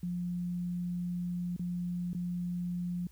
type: tone with dropouts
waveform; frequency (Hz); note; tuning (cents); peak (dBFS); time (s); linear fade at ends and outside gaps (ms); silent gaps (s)
sine; 176.6; F3; +20; -32; 0.03-3.07; 2; 1.564-1.594 / 2.132-2.148
effects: added 60 Hz sine -55 dBFS peak until 3.11 s + white hiss -66 dBFS RMS until 3.11 s